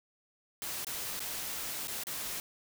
white noise with dropouts, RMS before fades -38 dBFS, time 0.62-2.4 s, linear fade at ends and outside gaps 1 ms, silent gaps 0.847-0.868 / 1.194-1.203 / 1.873-1.881 / 2.036-2.069 s, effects none

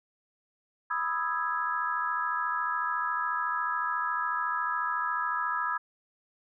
sine chord, E major seventh, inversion second, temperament equal, 987.8 / 1244.5 / 1318.5 / 1661.2 Hz, B5 / D#6 / E6 / G#6, 0 / 0 / 0 / 0 cents, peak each -33 dBFS, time 0.9-5.78 s, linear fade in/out 10 ms, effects none

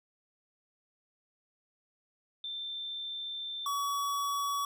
sine / square tone pair in turn, 3563 / 1131.7 Hz, A7 / C#6, +21 / +35 cents, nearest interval octave + minor sixth, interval 1986 cents, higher first, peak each -36 / -31 dBFS, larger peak second, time 2.44-3.66 / 3.66-4.65 s, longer first, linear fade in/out 2 ms, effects none

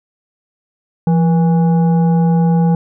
sine tone with frequency modulation, 170 Hz, F3, 46 cents flat, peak -9 dBFS, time 1.07-2.75 s, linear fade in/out 2 ms, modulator 651 Hz, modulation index 0.42, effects none

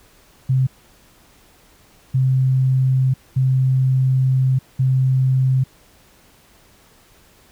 sine tone bursts at uneven times, 130.81 Hz, C3, in tune, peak -13 dBFS, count 4, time 0.49-0.67 / 2.14-3.14 / 3.36-4.59 / 4.79-5.64 s, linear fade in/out 10 ms, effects pink hiss -52 dBFS RMS until 7.51 s

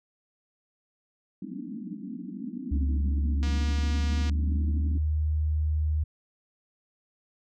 pink band-pass noise, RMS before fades -37 dBFS, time 1.42-4.98 s, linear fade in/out 5 ms, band 180 to 310 Hz, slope 96 dB/octave
sine tone with pitch glide, 71.2 to 76.75 Hz, C#2 to D#2, +47 to -23 cents, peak -23 dBFS, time 2.71-6.04 s, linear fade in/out 10 ms, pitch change +130 cents, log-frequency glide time 3.4-5.09 s
click train, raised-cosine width 0.2 ms, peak -23 dBFS, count 208, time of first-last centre 3.43-4.296 s, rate 239 Hz
effects none

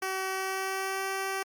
10% pulse tone with pitch glide, 380 to 386.4 Hz, F#4 to G4, +46 to -25 cents, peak -22 dBFS, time 0.02-1.43 s, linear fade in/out 5 ms, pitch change +29 cents, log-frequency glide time 0.27-1.11 s, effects Opus 48 kbps

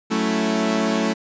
sawtooth chord, F# minor seventh, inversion none, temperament equal, 185 / 220 / 277.2 / 329.6 Hz, F#3 / A3 / C#4 / E4, 0 / 0 / 0 / 0 cents, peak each -23 / -17 / -23 / -23 dBFS, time 0.1-1.14 s, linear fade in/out 20 ms, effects resampled to 16000 Hz

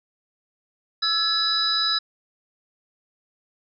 sine tone cluster, 1324 / 1699 / 3937 / 5000 Hz, E6 / G#6 / B7 / D#8, +7 / +39 / -6 / +8 cents, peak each -28 / -31 / -22 / -25 dBFS, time 1.02-1.99 s, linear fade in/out 10 ms, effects none

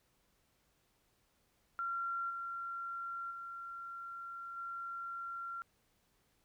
sine tone with level steps, 1373 Hz, F6, 30 cents flat, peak -35 / -39 / -43 / -40 dBFS, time 1.79-5.62 s, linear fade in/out 0 ms, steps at 2.29 / 3.3 / 4.56 s, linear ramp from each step 20 ms, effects pink hiss -75 dBFS RMS until 6.44 s

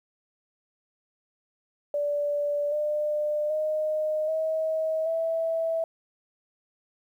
sine tone with pitch steps, 582 / 599.4 / 617.3 / 635.8 / 654.8 Hz, D5 / D5 / D#5 / D#5 / E5, -16 / +35 / -14 / +37 / -12 cents, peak -24 dBFS, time 1.94-5.84 s, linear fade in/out 2 ms, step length 780 ms, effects 10-bit

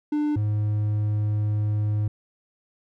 triangle tone pair in turn, 298 / 105.36 Hz, D4 / G#2, +25 / +25 cents, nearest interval octave + tritone, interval 1800 cents, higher first, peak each -19 dBFS, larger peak neither, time 0.12-0.36 / 0.36-2.08 s, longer second, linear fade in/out 5 ms, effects none

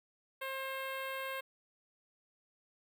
10% pulse tone with notch filter, 533 Hz, C5, 32 cents sharp, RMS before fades -40 dBFS, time 0.41-1.41 s, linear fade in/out 10 ms, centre 6600 Hz, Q 0.61, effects none

